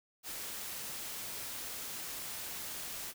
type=noise; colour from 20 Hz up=white; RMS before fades=-42 dBFS; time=0.23-3.14 s; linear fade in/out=50 ms; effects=none